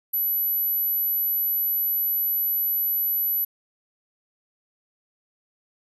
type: tone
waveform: sine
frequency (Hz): 11910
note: F#9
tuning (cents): +10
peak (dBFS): -21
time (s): 0.13-3.45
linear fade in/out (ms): 10
effects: none